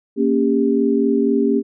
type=chord; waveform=sine; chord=G diminished; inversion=first; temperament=equal with one note detuned; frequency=233.1 / 277.2 / 399.5 Hz; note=Bb3 / Db4 / G4; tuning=0 / 0 / +33 cents; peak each=-18 dBFS; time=0.16-1.63 s; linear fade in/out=50 ms; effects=none